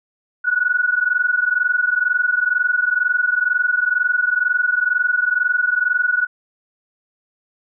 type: tone pair together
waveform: sine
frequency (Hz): 1457.9 / 1480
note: F#6 / F#6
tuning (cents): -26 / 0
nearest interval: unison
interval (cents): 26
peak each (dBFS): -18 / -18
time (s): 0.44-6.27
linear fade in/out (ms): 20
effects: none